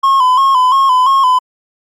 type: tone with vibrato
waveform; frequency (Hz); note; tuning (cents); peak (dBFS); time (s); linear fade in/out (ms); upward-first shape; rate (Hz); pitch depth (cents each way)
triangle; 1046.5; C6; 0; -5; 0.03-1.39; 10; square; 2.9; 61
effects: Opus 48 kbps